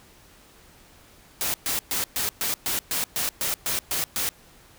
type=noise bursts; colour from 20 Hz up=white; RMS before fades=-26 dBFS; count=12; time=1.41-4.29 s; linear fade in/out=0 ms; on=130 ms; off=120 ms; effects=pink hiss -53 dBFS RMS until 4.78 s